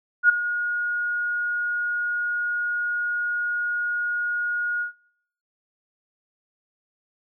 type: tone with ADSR envelope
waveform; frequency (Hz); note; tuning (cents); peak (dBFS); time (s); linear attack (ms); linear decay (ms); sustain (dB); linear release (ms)
sine; 1440; F#6; -47; -9; 0.23-4.92; 62; 11; -14; 110
effects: noise-tail reverb RT60 0.6 s tail -20 dB re dry